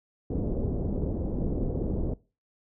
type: low-pass noise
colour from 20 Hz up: pink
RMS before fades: -29 dBFS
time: 0.3-2.14 s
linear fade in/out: 5 ms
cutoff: 490 Hz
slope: 24 dB/octave
effects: noise-tail reverb RT60 0.3 s tail -20 dB re dry